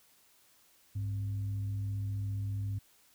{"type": "tone with frequency modulation", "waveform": "sine", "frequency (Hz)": 101.3, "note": "G#2", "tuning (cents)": -43, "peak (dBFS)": -32, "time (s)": [0.95, 2.79], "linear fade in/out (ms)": 10, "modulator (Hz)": 160, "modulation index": 0.23, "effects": ["white hiss -65 dBFS RMS until 3.14 s"]}